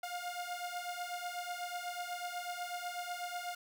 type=beating tone pair; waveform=sawtooth; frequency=705 / 713.1 Hz; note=F5 / F5; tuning=+16 / +36 cents; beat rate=8.1 Hz; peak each=-38 / -38 dBFS; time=0.03-3.55 s; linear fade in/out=5 ms; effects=none